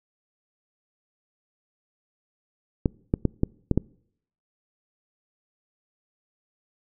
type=clicks; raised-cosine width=3 ms; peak=-7 dBFS; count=6; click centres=2.858 / 3.139 / 3.253 / 3.434 / 3.713 / 3.776 s; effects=noise-tail reverb RT60 0.7 s tail -26 dB re dry